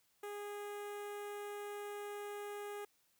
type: tone with notch filter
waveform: sawtooth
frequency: 411.2 Hz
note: G#4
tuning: 17 cents flat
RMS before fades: -45 dBFS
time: 0.23-2.85 s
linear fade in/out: 5 ms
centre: 4600 Hz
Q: 0.93
effects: white hiss -75 dBFS RMS until 3.19 s